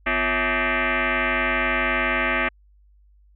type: tone with frequency modulation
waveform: sine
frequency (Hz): 252.6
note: B3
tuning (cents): +39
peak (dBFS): -19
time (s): 0.06-2.49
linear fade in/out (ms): 10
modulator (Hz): 302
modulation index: 7.7
effects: added 50 Hz sine -52 dBFS peak until 3.35 s